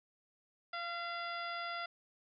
harmonic tone with a mistuned harmonic, 689 Hz, F5, 24 cents flat, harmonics 1 / 2 / 3 / 4 / 5 / 6 / 7, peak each -44 / -41 / -46 / -52 / -50 / -61 / -50 dBFS, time 0.73-1.86 s, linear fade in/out 5 ms, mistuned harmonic 3, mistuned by -23 cents, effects none

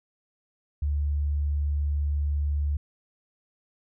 sine tone, 72.8 Hz, D2, 15 cents flat, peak -23 dBFS, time 0.82-2.77 s, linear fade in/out 5 ms, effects none

